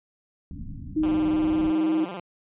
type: low-pass noise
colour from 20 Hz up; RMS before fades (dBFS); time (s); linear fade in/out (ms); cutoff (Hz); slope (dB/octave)
pink; -37; 0.51-1.71; 2; 290; 96
type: tone with pitch glide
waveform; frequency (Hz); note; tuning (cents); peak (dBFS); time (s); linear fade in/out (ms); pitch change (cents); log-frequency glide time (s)
sine; 311.1 to 317.3; D#4 to D#4; 0 to +34; -20; 0.96-2.05; 10; +34; 1.28-1.91
type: tone with vibrato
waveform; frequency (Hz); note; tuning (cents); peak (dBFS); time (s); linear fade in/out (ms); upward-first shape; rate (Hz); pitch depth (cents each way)
10% pulse; 185; F#3; 0; -25; 1.03-2.2; 2; square; 18; 110
effects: resampled to 8000 Hz